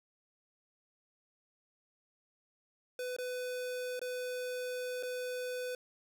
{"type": "tone with dropouts", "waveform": "square", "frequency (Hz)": 500, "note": "B4", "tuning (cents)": 21, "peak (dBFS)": -37, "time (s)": [2.99, 5.75], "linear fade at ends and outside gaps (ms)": 2, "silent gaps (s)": [[3.165, 3.185], [3.994, 4.015], [5.027, 5.032]], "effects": []}